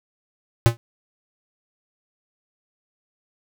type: tone with exponential decay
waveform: square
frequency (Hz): 116.54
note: A#2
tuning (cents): 0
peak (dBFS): -7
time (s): 0.66-0.77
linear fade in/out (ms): 0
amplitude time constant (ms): 22
effects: none